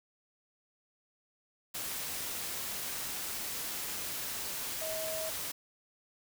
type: tone in noise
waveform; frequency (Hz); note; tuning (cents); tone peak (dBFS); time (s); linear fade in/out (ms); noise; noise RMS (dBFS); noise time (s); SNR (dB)
sine; 637; D#5; +41; -37; 4.81-5.3; 10; white; -38; 1.74-5.52; -2
effects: none